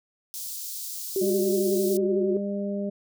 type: high-pass noise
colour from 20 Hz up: white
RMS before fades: -35 dBFS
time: 0.34-1.97 s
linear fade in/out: 0 ms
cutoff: 4400 Hz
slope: 24 dB/octave
type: tone with vibrato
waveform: sine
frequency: 375 Hz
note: F#4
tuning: 23 cents sharp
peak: -22 dBFS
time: 1.16-2.37 s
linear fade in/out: 2 ms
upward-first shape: sine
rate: 11 Hz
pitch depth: 71 cents each way
type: harmonic tone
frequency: 201 Hz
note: G3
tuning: 44 cents sharp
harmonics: 1 / 2 / 3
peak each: -28 / -34 / -33 dBFS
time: 1.21-2.9 s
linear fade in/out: 10 ms
effects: none